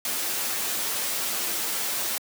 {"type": "noise with comb filter", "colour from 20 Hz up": "white", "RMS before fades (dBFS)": -28, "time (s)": [0.05, 2.18], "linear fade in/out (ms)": 2, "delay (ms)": 8.9, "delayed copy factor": 0.6, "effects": ["high-pass 200 Hz 12 dB/octave"]}